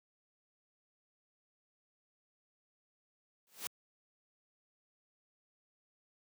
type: noise with exponential growth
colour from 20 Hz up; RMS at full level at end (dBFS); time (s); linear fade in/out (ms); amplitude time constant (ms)
white; -36; 3.47-3.67; 0; 42
effects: high-pass 150 Hz 12 dB/octave